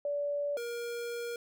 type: tone pair in turn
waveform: sine / square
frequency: 577 / 473.2 Hz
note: D5 / A#4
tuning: -31 / +26 cents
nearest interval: minor third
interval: 343 cents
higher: first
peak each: -30 / -36 dBFS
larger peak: first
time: 0.05-0.57 / 0.57-1.36 s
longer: second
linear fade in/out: 2 ms
effects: none